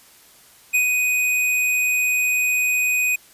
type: tone with ADSR envelope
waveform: square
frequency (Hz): 2494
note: D#7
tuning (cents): +3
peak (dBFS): -15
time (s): 0.73-3.16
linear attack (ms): 20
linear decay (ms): 100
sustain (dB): -3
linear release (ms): 8
effects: white hiss -50 dBFS RMS until 3.33 s + resampled to 32000 Hz